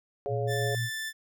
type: harmonic tone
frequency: 140 Hz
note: C#3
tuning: 18 cents sharp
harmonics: 3 / 4 / 5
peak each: -32 / -34 / -36 dBFS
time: 0.26-0.75 s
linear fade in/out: 0 ms
type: tone with tremolo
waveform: sine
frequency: 116.54 Hz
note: A#2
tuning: in tune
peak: -28 dBFS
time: 0.28-0.9 s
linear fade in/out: 50 ms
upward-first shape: sine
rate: 6.2 Hz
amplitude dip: 25%
type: tone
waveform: sawtooth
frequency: 1763 Hz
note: A6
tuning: 3 cents sharp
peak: -29 dBFS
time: 0.47-1.13 s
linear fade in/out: 50 ms
effects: none